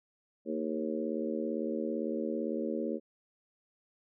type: harmonic tone with a mistuned harmonic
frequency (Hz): 77.78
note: D#2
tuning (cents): 0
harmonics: 3 / 4 / 5 / 6 / 7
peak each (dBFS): -36 / -37 / -38 / -39 / -39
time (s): 0.45-3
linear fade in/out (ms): 50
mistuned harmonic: 3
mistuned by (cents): -33
effects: none